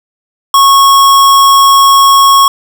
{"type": "tone", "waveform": "square", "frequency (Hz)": 1100, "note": "C#6", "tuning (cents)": -14, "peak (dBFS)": -3, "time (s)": [0.54, 2.48], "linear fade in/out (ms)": 2, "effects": ["7-bit"]}